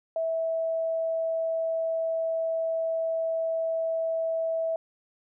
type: tone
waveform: sine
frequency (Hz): 653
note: E5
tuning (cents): -17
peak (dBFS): -25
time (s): 0.16-4.76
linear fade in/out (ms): 2
effects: none